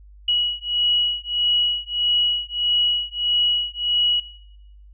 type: beating tone pair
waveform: sine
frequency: 2916 / 2917.6 Hz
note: F#7 / F#7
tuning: -26 / -25 cents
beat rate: 1.6 Hz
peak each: -22 dBFS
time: 0.28-4.2 s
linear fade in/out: 5 ms
effects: noise-tail reverb RT60 1.0 s tail -22 dB re dry + added 50 Hz sine -43 dBFS peak until 4.93 s